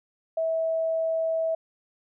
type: tone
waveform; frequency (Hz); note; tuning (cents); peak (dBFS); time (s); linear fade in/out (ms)
sine; 650; E5; -24; -23; 0.37-1.55; 5
effects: none